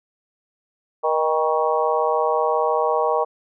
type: harmonic tone with a mistuned harmonic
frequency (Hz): 158.5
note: D#3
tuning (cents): +32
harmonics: 3 / 4 / 5 / 6 / 7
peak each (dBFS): -22 / -23 / -24 / -25 / -25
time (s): 1.03-3.25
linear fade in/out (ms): 20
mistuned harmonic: 4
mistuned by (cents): -40
effects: none